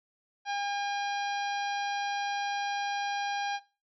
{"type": "harmonic tone", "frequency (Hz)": 808, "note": "G#5", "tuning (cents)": -48, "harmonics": [1, 2, 3, 4, 5, 6, 7], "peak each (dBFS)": [-31, -37, -41, -43, -45, -47, -48], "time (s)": [0.45, 3.6], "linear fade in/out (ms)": 50, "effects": ["noise-tail reverb RT60 0.3 s tail -19 dB re dry"]}